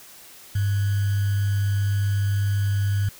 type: tone with sample-and-hold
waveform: sine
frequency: 100.1 Hz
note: G2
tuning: 37 cents sharp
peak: -19 dBFS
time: 0.55-3.09 s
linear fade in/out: 5 ms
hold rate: 1575 Hz
effects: white hiss -46 dBFS RMS until 3.19 s